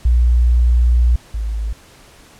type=tone pair in turn; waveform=sine; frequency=60 / 54.13 Hz; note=B1 / A1; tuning=-49 / -28 cents; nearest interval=major second; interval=179 cents; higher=first; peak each=-9 / -18 dBFS; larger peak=first; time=0.05-1.16 / 1.34-1.73 s; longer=first; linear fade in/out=5 ms; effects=pink hiss -45 dBFS RMS until 2.39 s + low-pass 11000 Hz 12 dB/octave